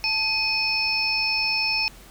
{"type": "harmonic tone with a mistuned harmonic", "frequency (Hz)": 880, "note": "A5", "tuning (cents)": 0, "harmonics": [1, 3, 5, 6], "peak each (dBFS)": [-33, -24, -32, -24], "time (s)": [0.04, 1.88], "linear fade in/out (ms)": 0, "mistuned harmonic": 3, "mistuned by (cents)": -87, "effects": ["added 45 Hz sine -48 dBFS peak until 2.1 s", "pink hiss -48 dBFS RMS until 2.1 s"]}